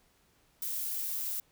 violet noise with high-pass filter sweep, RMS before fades -35 dBFS, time 0.62-1.4 s, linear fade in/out 2 ms, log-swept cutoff 350 to 840 Hz, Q 2.2, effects pink hiss -68 dBFS RMS until 1.51 s

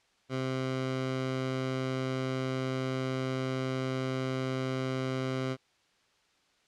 15% pulse tone, 130.81 Hz, C3, in tune, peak -24 dBFS, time 0.29-5.57 s, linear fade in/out 50 ms, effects white hiss -68 dBFS RMS until 6.67 s + low-pass 5000 Hz 12 dB/octave

